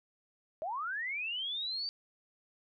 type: linear sweep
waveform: sine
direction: up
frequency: 595 to 4646 Hz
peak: -34 dBFS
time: 0.62-1.89 s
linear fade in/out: 0 ms
effects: none